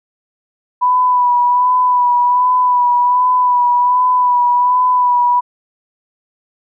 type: tone with vibrato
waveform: sine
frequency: 987.8 Hz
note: B5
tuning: in tune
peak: -9 dBFS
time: 0.81-5.41 s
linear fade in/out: 20 ms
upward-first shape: sine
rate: 1.3 Hz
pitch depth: 27 cents each way
effects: none